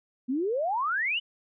sine exponential sweep, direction up, 240 to 3069 Hz, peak -25 dBFS, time 0.28-1.2 s, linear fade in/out 20 ms, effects none

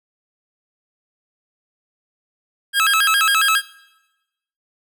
25% pulse tone with vibrato, 1452 Hz, F#6, 33 cents flat, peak -10 dBFS, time 2.73-3.62 s, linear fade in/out 50 ms, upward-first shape square, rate 7.3 Hz, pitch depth 190 cents each way, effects noise-tail reverb RT60 1.0 s tail -21 dB re dry

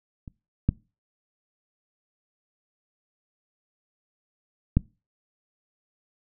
clicks, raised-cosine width 5 ms, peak -27 / -7 / -6 dBFS, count 3, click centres 0.278 / 0.69 / 4.77 s, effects noise-tail reverb RT60 0.3 s tail -23 dB re dry

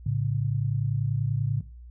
sine tone pair together, 110 / 140.27 Hz, A2 / C#3, 0 / +21 cents, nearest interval major third, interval 421 cents, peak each -26 dBFS, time 0.06-1.61 s, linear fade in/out 5 ms, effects noise-tail reverb RT60 0.3 s tail -17 dB re dry + added 60 Hz sine -42 dBFS peak until 1.9 s

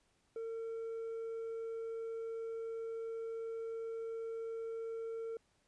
triangle tone with hard clipping, 453.8 Hz, A#4, 47 cents flat, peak -38 dBFS, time 0.36-5.37 s, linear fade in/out 2 ms, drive 1 dB, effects pink hiss -75 dBFS RMS until 5.67 s + resampled to 22050 Hz

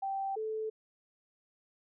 sine tone pair in turn, 780 / 436.8 Hz, G5 / A4, -9 / -13 cents, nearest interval minor seventh, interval 1004 cents, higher first, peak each -32 / -33 dBFS, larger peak first, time 0.02-0.36 / 0.36-0.7 s, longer neither, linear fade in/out 10 ms, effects none

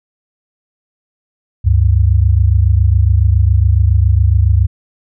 sine tone pair together, 71 / 98.2 Hz, C#2 / G2, +42 / +4 cents, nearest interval tritone, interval 562 cents, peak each -10 dBFS, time 1.64-4.67 s, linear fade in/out 20 ms, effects none

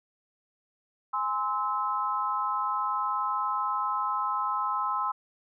sine chord, Ab augmented, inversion none, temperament just, 830.6 / 1038.3 / 1297.8 Hz, Ab5 / C6 / E6, 0 / -14 / -27 cents, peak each -34 / -29 / -30 dBFS, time 1.13-5.12 s, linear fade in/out 10 ms, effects none

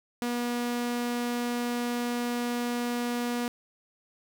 sawtooth tone, 241.1 Hz, B3, 41 cents flat, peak -24 dBFS, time 0.22-3.48 s, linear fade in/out 0 ms, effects none

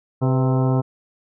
harmonic tone with a mistuned harmonic, 130.9 Hz, C3, 1 cent sharp, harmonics 1 / 2 / 3 / 4 / 5 / 6 / 7 / 8 / 10, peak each -17 / -23 / -27 / -29 / -31 / -33 / -34 / -35 / -37 dBFS, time 0.21-0.82 s, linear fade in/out 20 ms, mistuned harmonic 4, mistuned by -61 cents, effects none

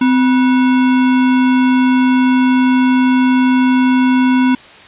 sine tone with sample-and-hold, 256.3 Hz, C4, 36 cents flat, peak -8 dBFS, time 0.01-4.55 s, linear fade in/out 5 ms, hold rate 1225 Hz, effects white hiss -38 dBFS RMS until 4.87 s + resampled to 8000 Hz

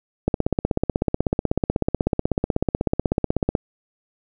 click train, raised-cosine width 2 ms, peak -5 dBFS, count 54, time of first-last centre 0.28-3.552 s, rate 16.2 Hz, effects none

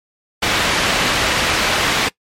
white low-pass noise, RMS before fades -17 dBFS, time 0.42-2.09 s, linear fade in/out 10 ms, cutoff 3200 Hz, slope 12 dB/octave, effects noise-tail reverb RT60 0.1 s tail -22 dB re dry + MP3 64 kbps

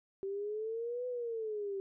sine exponential two-way sweep, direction up then down, 385.9 to 502 to 385.9 Hz, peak -35 dBFS, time 0.23-1.8 s, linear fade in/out 0 ms, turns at 1.07 s, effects none

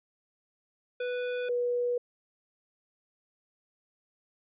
square / sine tone pair in turn, 493.9 / 486.5 Hz, B4 / B4, 0 / -26 cents, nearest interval unison, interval 26 cents, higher first, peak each -31 / -26 dBFS, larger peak second, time 1-1.49 / 1.49-1.98 s, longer neither, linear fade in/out 5 ms, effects resampled to 8000 Hz

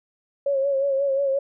sine tone with vibrato, 550 Hz, C#5, 14 cents flat, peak -19 dBFS, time 0.46-1.39 s, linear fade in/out 5 ms, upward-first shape sine, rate 5.6 Hz, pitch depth 47 cents each way, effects none

